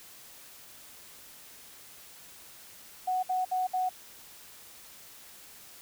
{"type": "tone bursts", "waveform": "sine", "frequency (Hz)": 740, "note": "F#5", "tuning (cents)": 0, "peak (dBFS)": -26, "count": 4, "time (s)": [3.07, 3.893], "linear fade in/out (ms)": 10, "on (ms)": 160, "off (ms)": 61, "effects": ["white hiss -51 dBFS RMS until 5.81 s"]}